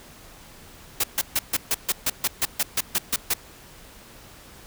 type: noise bursts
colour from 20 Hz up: white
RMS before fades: -22 dBFS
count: 14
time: 1-3.338 s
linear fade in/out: 5 ms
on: 37 ms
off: 140 ms
effects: pink hiss -47 dBFS RMS until 4.66 s